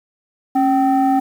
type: tone pair together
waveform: sine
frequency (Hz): 273.1 / 772.4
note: C#4 / G5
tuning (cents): -26 / -26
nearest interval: octave + tritone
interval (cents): 1800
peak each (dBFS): -13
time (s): 0.55-1.2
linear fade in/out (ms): 10
effects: tanh soft clip ceiling -9 dBFS + 7-bit